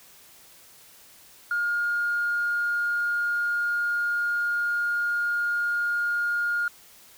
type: tone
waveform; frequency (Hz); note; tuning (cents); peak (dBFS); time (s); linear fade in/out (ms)
sine; 1420; F6; +28; -22; 1.51-6.68; 2
effects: tanh soft clip ceiling -18 dBFS + white hiss -52 dBFS RMS until 7.17 s